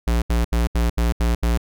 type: tone bursts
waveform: square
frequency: 58.27 Hz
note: A#1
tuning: in tune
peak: -17 dBFS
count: 7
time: 0.07-1.576 s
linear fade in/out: 5 ms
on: 150 ms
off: 76 ms
effects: none